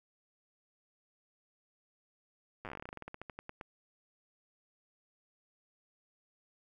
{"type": "slowing click train", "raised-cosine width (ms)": 0.5, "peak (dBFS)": -28, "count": 24, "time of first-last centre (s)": [2.65, 3.612], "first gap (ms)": 8, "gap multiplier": 1.13, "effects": ["11-bit"]}